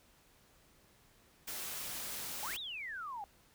white noise, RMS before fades -42 dBFS, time 1.47-2.57 s, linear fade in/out 10 ms
sine exponential two-way sweep, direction up then down, 784 to 3917 to 784 Hz, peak -40 dBFS, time 2.43-3.24 s, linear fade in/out 0 ms, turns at 2.59 s
effects pink hiss -66 dBFS RMS until 3.54 s

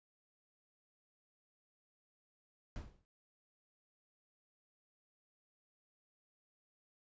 brown noise with exponential decay, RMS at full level -40 dBFS, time 2.76-3.05 s, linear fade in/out 0 ms, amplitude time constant 61 ms, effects resampled to 16000 Hz

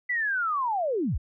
sine linear sweep, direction down, 2006 to 31.64 Hz, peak -24 dBFS, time 0.09-1.18 s, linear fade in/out 10 ms, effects none

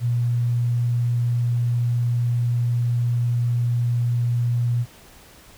sine tone, 120 Hz, B2, 49 cents flat, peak -18 dBFS, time 0-4.86 s, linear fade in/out 50 ms, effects pink hiss -48 dBFS RMS until 5.57 s

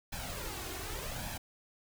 pink noise with flanger, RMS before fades -40 dBFS, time 0.12-1.38 s, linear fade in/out 10 ms, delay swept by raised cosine 1.2 to 2.8 ms, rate 0.86 Hz, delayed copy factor +0.6, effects none

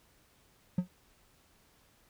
triangle tone with exponential decay, 180 Hz, F#3, 47 cents flat, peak -21 dBFS, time 0.78-0.88 s, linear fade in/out 5 ms, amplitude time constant 21 ms, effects pink hiss -66 dBFS RMS until 2.09 s

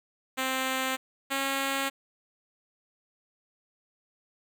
5% pulse tone pair in turn, 261.8 / 272.7 Hz, C4 / C#4, +1 / -28 cents, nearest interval minor second, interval 71 cents, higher second, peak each -16 dBFS, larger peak neither, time 0.37-0.97 / 1.3-1.9 s, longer neither, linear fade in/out 20 ms, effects none

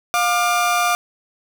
30% pulse tone pair together, 707.6 / 1193 Hz, F5 / D6, +23 / +27 cents, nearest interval major sixth, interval 904 cents, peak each -16 dBFS, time 0.14-0.95 s, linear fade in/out 0 ms, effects none

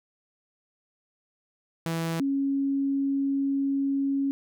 sawtooth / sine tone pair in turn, 164.81 / 275.7 Hz, E3 / C#4, 0 / -9 cents, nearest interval major sixth, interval 891 cents, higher second, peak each -23 dBFS, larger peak neither, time 1.86-2.2 / 2.2-4.31 s, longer second, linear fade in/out 0 ms, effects none

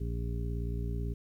harmonic tone, 58.1 Hz, A#1, 5 cents flat, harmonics 1 / 2 / 3 / 4 / 5 / 7, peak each -33 / -37 / -42 / -47 / -47 / -45 dBFS, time 0-1.14 s, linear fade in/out 10 ms, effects 11-bit

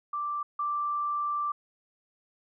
sine tone pair in turn, 1174.7 / 1174.7 Hz, D6 / D6, 0 / 0 cents, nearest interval unison, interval 0 cents, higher neither, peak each -29 / -27 dBFS, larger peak second, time 0.13-0.43 / 0.59-1.52 s, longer second, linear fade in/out 5 ms, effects none

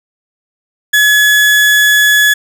35% pulse tone, 1700 Hz, G#6, 40 cents sharp, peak -4 dBFS, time 0.93-2.34 s, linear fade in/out 10 ms, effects none

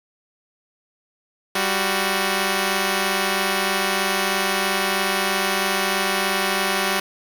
5% pulse tone pair together, 196 / 368.9 Hz, G3 / F#4, 0 / -5 cents, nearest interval major seventh, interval 1095 cents, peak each -11 dBFS, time 1.55-7 s, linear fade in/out 5 ms, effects 7-bit

